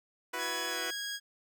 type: chord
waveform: 10% pulse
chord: E suspended second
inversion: none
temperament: equal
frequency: 329.6 / 370 / 493.9 Hz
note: E4 / F#4 / B4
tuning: 0 / 0 / 0 cents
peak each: -33 / -32 / -30 dBFS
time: 0.33-0.91 s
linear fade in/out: 10 ms
type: tone with pitch glide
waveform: 15% pulse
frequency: 1679 to 1645.4 Hz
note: G#6 to G#6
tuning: +18 to -17 cents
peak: -29 dBFS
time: 0.37-1.2 s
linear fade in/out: 50 ms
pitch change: -35 cents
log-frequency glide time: 0.69-0.79 s
effects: none